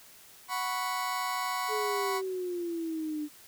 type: chord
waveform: 35% pulse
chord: F# suspended fourth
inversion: none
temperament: just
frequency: 740 / 986.7 / 1110 Hz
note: F#5 / B5 / C#6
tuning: 0 / -2 / +2 cents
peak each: -35 / -33 / -32 dBFS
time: 0.48-2.22 s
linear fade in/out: 50 ms
type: exponential sweep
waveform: sine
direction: down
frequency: 432.8 to 295.6 Hz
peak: -31 dBFS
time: 1.68-3.29 s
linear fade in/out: 50 ms
effects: white hiss -54 dBFS RMS until 3.47 s